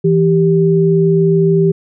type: tone pair together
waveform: sine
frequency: 164.82 / 392 Hz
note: E3 / G4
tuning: 0 / 0 cents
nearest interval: octave + minor third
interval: 1500 cents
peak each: -11 dBFS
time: 0.04-1.72 s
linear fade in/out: 10 ms
effects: none